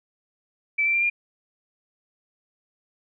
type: tone with pitch steps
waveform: sine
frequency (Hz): 2317 / 2345 / 2374 / 2403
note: D7 / D7 / D7 / D7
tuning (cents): -24 / -3 / +18 / +39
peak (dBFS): -19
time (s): 0.78-1.1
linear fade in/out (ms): 10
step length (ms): 80
effects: none